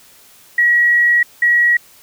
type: tone pair in turn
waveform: sine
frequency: 1914 / 1914 Hz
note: A#6 / A#6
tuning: +45 / +45 cents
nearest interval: unison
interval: 0 cents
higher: neither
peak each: -9 dBFS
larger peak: neither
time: 0.58-1.23 / 1.42-1.77 s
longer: first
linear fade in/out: 5 ms
effects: white hiss -46 dBFS RMS until 2.02 s